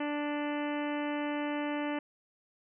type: harmonic tone with a mistuned harmonic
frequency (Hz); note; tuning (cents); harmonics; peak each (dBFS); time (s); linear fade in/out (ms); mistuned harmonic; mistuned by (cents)
293.7; D4; 0; 1 / 2 / 3 / 4 / 5 / 6 / 7 / 8 / 9 / 10; -33 / -38 / -40 / -46 / -47 / -45 / -46 / -50 / -48 / -50; 0-1.99; 5; 10; +26
effects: none